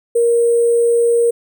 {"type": "tone with sample-and-hold", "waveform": "sine", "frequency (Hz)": 470, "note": "A#4", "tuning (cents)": 14, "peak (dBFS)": -10, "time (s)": [0.15, 1.31], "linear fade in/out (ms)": 10, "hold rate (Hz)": 8820, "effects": []}